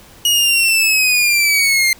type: linear sweep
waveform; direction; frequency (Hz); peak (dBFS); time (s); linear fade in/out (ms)
sawtooth; down; 2900 to 2093; -8; 0.25-1.93; 2
effects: pink hiss -43 dBFS RMS until 1.99 s

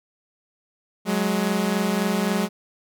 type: tone pair together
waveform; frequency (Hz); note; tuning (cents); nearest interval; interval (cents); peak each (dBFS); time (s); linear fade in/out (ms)
sawtooth; 186 / 209.7; F#3 / G#3; +9 / +17; major second; 208; -20 / -19; 1.05-2.49; 50
effects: none

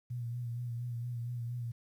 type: tone with vibrato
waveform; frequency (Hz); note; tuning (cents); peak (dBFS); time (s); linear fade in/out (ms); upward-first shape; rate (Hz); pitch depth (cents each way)
sine; 120; B2; -49; -35; 0.1-1.72; 10; sine; 4.3; 40
effects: 11-bit

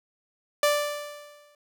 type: tone with exponential decay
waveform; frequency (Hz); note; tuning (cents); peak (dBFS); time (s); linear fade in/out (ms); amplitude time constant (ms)
sawtooth; 587.3; D5; 0; -14; 0.63-1.55; 2; 200
effects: none

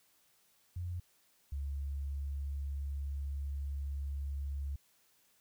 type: tone pair in turn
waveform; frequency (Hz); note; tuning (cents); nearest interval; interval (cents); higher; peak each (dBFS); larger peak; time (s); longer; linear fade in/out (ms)
sine; 88 / 70.07; F2 / C#2; +14 / +19; major third; 395; first; -36 / -35; second; 0.76-1 / 1.52-4.76; second; 5
effects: white hiss -70 dBFS RMS until 5.4 s

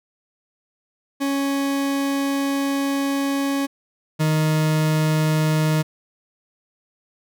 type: tone pair in turn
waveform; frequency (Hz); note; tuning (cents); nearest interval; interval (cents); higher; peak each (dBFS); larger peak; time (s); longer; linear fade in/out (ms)
40% pulse; 277.2 / 155.57; C#4 / D#3; 0 / 0; minor seventh; 1000; first; -19 / -16; second; 1.2-3.67 / 4.19-5.83; first; 20
effects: none

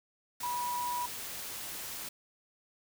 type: tone in noise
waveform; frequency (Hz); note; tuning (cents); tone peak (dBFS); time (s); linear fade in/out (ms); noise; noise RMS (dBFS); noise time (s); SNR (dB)
sine; 975; B5; -23; -32; 0.43-1.06; 5; white; -41; 0.4-2.09; +6
effects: none

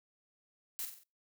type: noise with echo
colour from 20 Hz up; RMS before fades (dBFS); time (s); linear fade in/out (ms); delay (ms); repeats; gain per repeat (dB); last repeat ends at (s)
blue; -39; 0.79-0.85; 0; 46; 4; -6; 1.034
effects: noise-tail reverb RT60 0.3 s tail -26 dB re dry

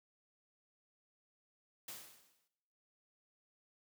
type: noise with exponential decay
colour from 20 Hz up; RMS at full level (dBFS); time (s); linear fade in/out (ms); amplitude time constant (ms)
white; -45; 1.88-2.48; 5; 130
effects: noise-tail reverb RT60 1.0 s tail -19 dB re dry + high-pass 100 Hz 12 dB/octave

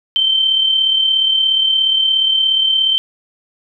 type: tone with amplitude modulation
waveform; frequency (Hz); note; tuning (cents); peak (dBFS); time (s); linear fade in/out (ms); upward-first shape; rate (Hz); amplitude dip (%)
sine; 3110; G7; -14; -9; 0.16-2.98; 0; sine; 37; 45
effects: none

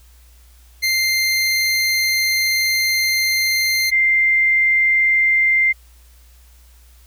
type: tone pair in turn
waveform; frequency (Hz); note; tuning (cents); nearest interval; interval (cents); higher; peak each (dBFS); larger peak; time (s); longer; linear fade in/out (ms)
25% pulse / sine; 2093 / 2093; C7 / C7; 0 / 0; unison; 0; neither; -12; neither; 0.82-3.91 / 3.91-5.73; first; 20
effects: added 60 Hz sine -45 dBFS peak until 7.06 s + white hiss -54 dBFS RMS until 7.06 s

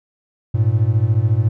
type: beating tone pair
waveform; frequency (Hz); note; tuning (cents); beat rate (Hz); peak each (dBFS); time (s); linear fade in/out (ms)
triangle; 102.5 / 116.5; G#2 / A#2; -22 / -1; 14; -14; 0.54-1.49; 10
effects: none

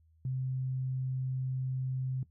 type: tone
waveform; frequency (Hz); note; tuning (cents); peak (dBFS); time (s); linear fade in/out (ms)
sine; 130; C3; -11; -31; 0.25-2.23; 2
effects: noise-tail reverb RT60 0.1 s tail -17 dB re dry + added 80 Hz sine -62 dBFS peak until 2.3 s

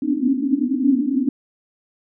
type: band-pass noise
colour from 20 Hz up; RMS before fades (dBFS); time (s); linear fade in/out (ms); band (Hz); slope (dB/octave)
white; -19; 0.02-1.29; 5; 250 to 290; 96
effects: none

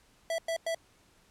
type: tone bursts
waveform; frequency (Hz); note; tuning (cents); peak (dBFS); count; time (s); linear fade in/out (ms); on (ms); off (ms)
square; 659.3; E5; 0; -30; 3; 0.3-0.747; 2; 83; 99
effects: pink hiss -64 dBFS RMS until 1.3 s + low-pass 11000 Hz 12 dB/octave

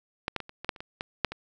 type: clicks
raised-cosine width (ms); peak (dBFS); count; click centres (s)
0.3; -12 / -13 / -20 / -27 / -22 / -9 / -30 / -22 / -16 / -7 / -20; 11; 0.281 / 0.363 / 0.403 / 0.494 / 0.646 / 0.692 / 0.762 / 0.805 / 1.009 / 1.247 / 1.32
effects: none

